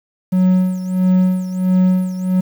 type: tone with tremolo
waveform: triangle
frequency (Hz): 184.6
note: F#3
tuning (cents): -4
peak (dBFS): -7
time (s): 0.32-2.41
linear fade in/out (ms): 10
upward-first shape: sine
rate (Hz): 1.5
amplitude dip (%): 75
effects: 7-bit